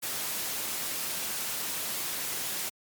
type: noise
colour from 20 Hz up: white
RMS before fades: -33 dBFS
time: 0.02-2.7 s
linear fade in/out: 20 ms
effects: high-pass 100 Hz 12 dB/octave + MP3 96 kbps